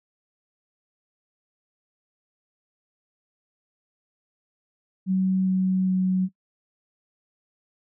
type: tone with pitch steps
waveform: sine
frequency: 188.2 / 187.12 / 186.04 Hz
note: F#3 / F#3 / F#3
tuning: +30 / +20 / +10 cents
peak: -19 dBFS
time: 5.06-6.29 s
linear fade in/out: 50 ms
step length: 410 ms
effects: noise-tail reverb RT60 0.1 s tail -21 dB re dry